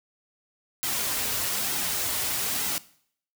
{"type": "noise with flanger", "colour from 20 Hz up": "white", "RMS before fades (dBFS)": -28, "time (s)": [0.83, 2.78], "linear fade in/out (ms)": 0, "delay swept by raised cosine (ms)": [1.7, 6], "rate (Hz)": 1.1, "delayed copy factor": -0.5, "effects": ["noise-tail reverb RT60 0.6 s tail -19 dB re dry"]}